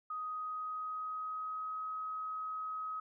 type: tone with pitch glide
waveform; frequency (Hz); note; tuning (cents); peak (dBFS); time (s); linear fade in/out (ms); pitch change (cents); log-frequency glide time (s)
sine; 1251 to 1269.2; D#6 to D#6; +9 to +34; -37; 0.1-3; 5; +25; 0.25-1.83
effects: none